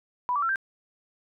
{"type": "tone with pitch steps", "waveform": "sine", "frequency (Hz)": [987.8, 1154.5, 1349.4, 1577.1], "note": ["B5", "D6", "E6", "G6"], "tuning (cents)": [0, -30, 40, 10], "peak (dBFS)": -23, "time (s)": [0.29, 0.558], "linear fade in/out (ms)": 0, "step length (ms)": 67, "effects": []}